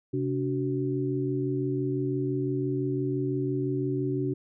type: tone cluster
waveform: sine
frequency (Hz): 132.5 / 288.4 / 374.3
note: C3 / D4 / F#4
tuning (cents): +22 / -31 / +20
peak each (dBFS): -30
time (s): 0.13-4.34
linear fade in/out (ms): 10
effects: none